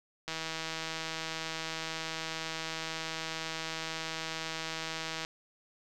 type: click train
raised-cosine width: 0.2 ms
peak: -19 dBFS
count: 801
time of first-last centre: 0.28-5.249 s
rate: 161 Hz
effects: none